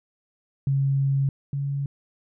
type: tone pair in turn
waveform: sine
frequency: 137.3 / 140.02 Hz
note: C#3 / C#3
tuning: -16 / +18 cents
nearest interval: unison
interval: 34 cents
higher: second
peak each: -19 / -24 dBFS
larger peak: first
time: 0.67-1.29 / 1.53-1.86 s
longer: first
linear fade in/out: 2 ms
effects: none